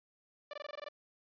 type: tone bursts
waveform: sawtooth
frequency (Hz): 587.3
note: D5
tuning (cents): 0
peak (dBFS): -37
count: 9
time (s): 0.51-0.886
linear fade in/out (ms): 2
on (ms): 24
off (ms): 20
effects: resampled to 11025 Hz